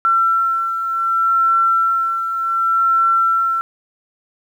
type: beating tone pair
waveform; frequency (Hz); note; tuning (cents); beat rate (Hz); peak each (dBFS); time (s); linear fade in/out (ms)
sine; 1349 / 1349.67; E6 / E6; +40 / +40; 0.67; -14 / -22; 0.05-3.61; 0
effects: 8-bit